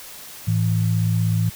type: tone pair together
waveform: sine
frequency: 108.58 / 164.81 Hz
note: A2 / E3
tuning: -22 / 0 cents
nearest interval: perfect fifth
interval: 722 cents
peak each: -18 / -22 dBFS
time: 0.47-1.5 s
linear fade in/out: 10 ms
effects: white hiss -39 dBFS RMS until 1.55 s